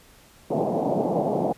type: band-pass noise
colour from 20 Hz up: white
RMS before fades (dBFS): -24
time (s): 0.5-1.53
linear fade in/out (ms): 10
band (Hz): 130 to 790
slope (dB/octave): 48
effects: pink hiss -53 dBFS RMS until 1.57 s + resampled to 32000 Hz